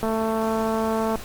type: click train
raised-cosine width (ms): 1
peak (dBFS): -12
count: 251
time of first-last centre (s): 0.03-1.156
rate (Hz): 222
effects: pink hiss -39 dBFS RMS until 1.24 s + Opus 48 kbps